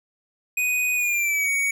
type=tone with pitch glide; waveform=square; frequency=2489 to 2243 Hz; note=D#7 to C#7; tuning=0 to +20 cents; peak=-21 dBFS; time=0.57-1.71 s; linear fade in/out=5 ms; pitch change=-180 cents; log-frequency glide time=0.95-1.49 s; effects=none